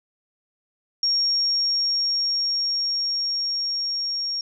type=tone with level ramp; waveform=sine; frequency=5560 Hz; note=F8; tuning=9 cents flat; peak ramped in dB=-18 to -24 dBFS; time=1.03-4.41 s; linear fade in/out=2 ms; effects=none